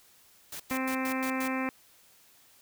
white noise bursts, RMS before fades -40 dBFS, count 6, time 0.52-1.479 s, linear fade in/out 5 ms, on 79 ms, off 97 ms
harmonic tone, 261.6 Hz, C4, in tune, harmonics 1 / 2 / 3 / 4 / 5 / 6 / 7 / 8 / 9 / 10, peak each -31 / -38 / -40 / -38 / -42 / -44 / -40 / -42 / -40 / -45 dBFS, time 0.71-1.69 s, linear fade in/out 0 ms
effects white hiss -60 dBFS RMS until 2.61 s

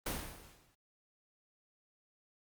pink noise with exponential decay, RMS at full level -34 dBFS, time 0.06-0.75 s, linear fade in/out 5 ms, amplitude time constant 150 ms, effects Opus 32 kbps

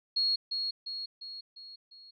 sine tone with echo, 4306 Hz, C8, 49 cents sharp, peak -25 dBFS, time 0.16-0.36 s, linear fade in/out 10 ms, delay 350 ms, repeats 5, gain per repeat -5 dB, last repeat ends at 2.11 s, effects none

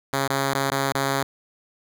5% pulse tone with dropouts, 137.1 Hz, C#3, 19 cents flat, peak -10 dBFS, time 0.13-1.23 s, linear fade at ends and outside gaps 2 ms, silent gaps 0.277-0.3 / 0.536-0.549 / 0.703-0.717 / 0.923-0.948 s, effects none

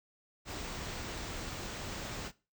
pink band-stop noise, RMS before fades -41 dBFS, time 0.45-2.32 s, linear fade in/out 50 ms, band 8200 to 16000 Hz, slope 48 dB/octave, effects noise-tail reverb RT60 0.3 s tail -19 dB re dry

